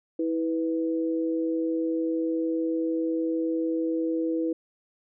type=tone pair together; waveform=sine; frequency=324.9 / 493.9 Hz; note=E4 / B4; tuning=-25 / 0 cents; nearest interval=perfect fifth; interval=725 cents; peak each=-25 / -30 dBFS; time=0.19-4.53 s; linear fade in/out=5 ms; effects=none